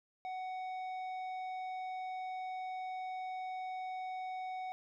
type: tone with tanh clipping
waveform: sine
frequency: 745 Hz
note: F#5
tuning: 12 cents sharp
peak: -40 dBFS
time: 0.25-4.72 s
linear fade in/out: 0 ms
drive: 9 dB
effects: none